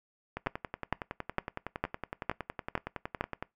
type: two click trains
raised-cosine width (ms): 0.5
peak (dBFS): -20 / -13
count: 34 / 7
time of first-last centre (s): 0.37-3.426 / 0.47-3.21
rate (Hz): 10.8 / 2.19
effects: noise-tail reverb RT60 0.2 s tail -22 dB re dry